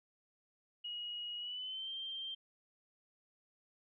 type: tone with pitch glide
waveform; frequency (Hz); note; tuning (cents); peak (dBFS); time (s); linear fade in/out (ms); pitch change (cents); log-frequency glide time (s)
sine; 2896 to 3158; F#7 to G7; -38 to +12; -40; 0.84-2.35; 10; +150; 1.38-1.92
effects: none